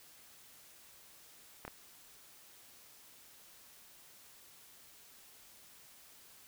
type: clicks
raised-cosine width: 0.5 ms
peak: -28 dBFS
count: 2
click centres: 1.651 / 1.679 s
effects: white hiss -59 dBFS RMS until 6.47 s